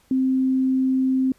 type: tone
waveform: sine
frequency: 261.6 Hz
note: C4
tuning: in tune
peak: -17 dBFS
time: 0.11-1.32 s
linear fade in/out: 2 ms
effects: pink hiss -59 dBFS RMS until 1.38 s + resampled to 32000 Hz